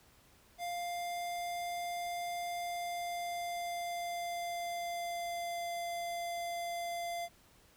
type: tone with pitch glide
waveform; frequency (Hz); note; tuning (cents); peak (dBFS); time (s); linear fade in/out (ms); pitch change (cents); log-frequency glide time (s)
square; 699 to 689.8; F5 to F5; +1 to -22; -37; 0.58-7.29; 50; -23; 2.55-5.72
effects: pink hiss -64 dBFS RMS until 7.76 s